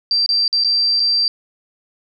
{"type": "tone with dropouts", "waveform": "sine", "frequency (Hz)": 4699, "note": "D8", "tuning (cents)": 0, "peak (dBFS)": -13, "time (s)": [0.11, 1.28], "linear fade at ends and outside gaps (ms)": 1, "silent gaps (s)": [[0.262, 0.29], [0.479, 0.528], [0.638, 0.646], [0.997, 1.001]], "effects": []}